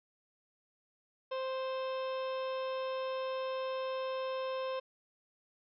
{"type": "harmonic tone", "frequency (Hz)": 523.3, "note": "C5", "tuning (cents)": 0, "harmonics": [1, 2, 3, 4, 5, 6, 7, 8, 10], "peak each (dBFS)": [-35, -41, -52, -59, -50, -53, -54, -61, -58], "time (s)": [1.31, 4.8], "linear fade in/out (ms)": 10, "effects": []}